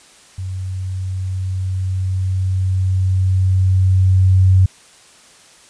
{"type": "tone with level ramp", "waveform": "sine", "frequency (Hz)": 93.8, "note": "F#2", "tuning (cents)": 24, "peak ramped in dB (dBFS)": [-22, -7], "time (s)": [0.38, 4.66], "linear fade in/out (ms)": 5, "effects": ["white hiss -46 dBFS RMS until 5.69 s", "resampled to 22050 Hz"]}